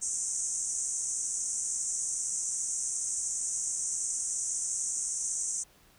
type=band-pass noise; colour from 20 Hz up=pink; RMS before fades=-33 dBFS; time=0.01-5.64 s; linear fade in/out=20 ms; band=6000 to 9000 Hz; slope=96 dB/octave; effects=pink hiss -61 dBFS RMS until 5.98 s